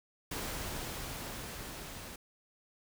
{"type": "noise with level ramp", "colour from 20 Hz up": "pink", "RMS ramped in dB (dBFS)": [-38, -46], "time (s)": [0.31, 2.16], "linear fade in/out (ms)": 5, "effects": []}